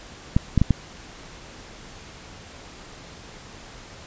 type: clicks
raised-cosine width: 5 ms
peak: -4 dBFS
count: 4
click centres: 0.365 / 0.577 / 0.616 / 0.707 s
effects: pink hiss -43 dBFS RMS until 4.06 s + resampled to 16000 Hz